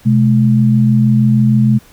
sine tone pair together, 127.12 / 213.5 Hz, C3 / G#3, -50 / +48 cents, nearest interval major sixth, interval 898 cents, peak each -10 dBFS, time 0.05-1.79 s, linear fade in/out 20 ms, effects pink hiss -45 dBFS RMS until 1.92 s

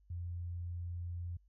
sine tone, 87 Hz, F2, 6 cents flat, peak -38 dBFS, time 0.1-1.37 s, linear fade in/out 5 ms, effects added 50 Hz sine -64 dBFS peak until 1.48 s

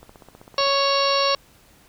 click train, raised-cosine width 1 ms, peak -29 dBFS, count 11, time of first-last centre 0.03-0.671 s, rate 15.6 Hz
harmonic tone, 554.4 Hz, C#5, in tune, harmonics 1 / 2 / 3 / 4 / 5 / 6 / 7 / 8 / 9 / 10, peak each -22 / -22 / -34 / -34 / -28 / -35 / -28 / -26 / -39 / -28 dBFS, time 0.58-1.35 s, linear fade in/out 2 ms
effects pink hiss -54 dBFS RMS until 1.88 s

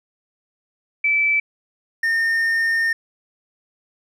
sine / triangle tone pair in turn, 2315 / 1823.7 Hz, D7 / A#6, -25 / -38 cents, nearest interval major third, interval 413 cents, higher first, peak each -15 dBFS, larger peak neither, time 1.04-1.4 / 2.03-2.93 s, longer second, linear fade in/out 5 ms, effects none

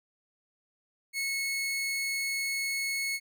sawtooth tone, 2192 Hz, C#7, 20 cents flat, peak -26 dBFS, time 1.13-3.2 s, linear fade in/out 50 ms, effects none

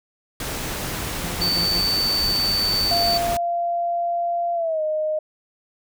pink noise, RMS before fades -28 dBFS, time 0.4-3.37 s, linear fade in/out 2 ms
sawtooth tone bursts, 172.5 Hz, F3, 21 cents flat, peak -24 dBFS, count 4, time 1.23-1.817 s, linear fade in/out 10 ms, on 110 ms, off 49 ms
triangle tone, 4551 Hz, C#8, 45 cents sharp, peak -18 dBFS, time 1.41-3.18 s, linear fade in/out 10 ms
sine tone with pitch glide, 690 to 618.3 Hz, F5 to D#5, -21 to -11 cents, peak -20 dBFS, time 2.91-5.19 s, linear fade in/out 5 ms, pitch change -190 cents, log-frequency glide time 4.54-4.82 s
effects none

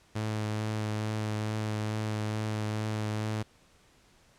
sawtooth tone with vibrato, 107.6 Hz, A2, 38 cents flat, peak -26 dBFS, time 0.15-3.43 s, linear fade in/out 10 ms, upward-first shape triangle, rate 2.3 Hz, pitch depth 17 cents each way, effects pink hiss -62 dBFS RMS until 4.38 s + low-pass 9000 Hz 12 dB/octave

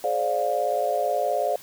sine chord, D half-diminished seventh, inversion second, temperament just, 422.9 / 528.6 / 587.3 / 704.8 Hz, Ab4 / C5 / D5 / F5, +31 / +18 / 0 / +16 cents, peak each -31 / -28 / -26 / -25 dBFS, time 0.04-1.56 s, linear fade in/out 2 ms, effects white hiss -46 dBFS RMS until 1.62 s

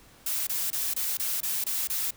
blue noise bursts, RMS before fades -29 dBFS, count 8, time 0.26-2.108 s, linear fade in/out 5 ms, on 210 ms, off 24 ms, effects pink hiss -55 dBFS RMS until 2.16 s

